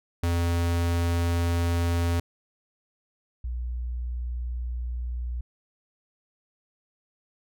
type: tone pair in turn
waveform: square / sine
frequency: 85.5 / 60.46 Hz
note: F2 / B1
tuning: -36 / -36 cents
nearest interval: tritone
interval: 600 cents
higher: first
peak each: -23 / -28 dBFS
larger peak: first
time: 0.23-2.2 / 3.44-5.41 s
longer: neither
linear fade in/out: 5 ms
effects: none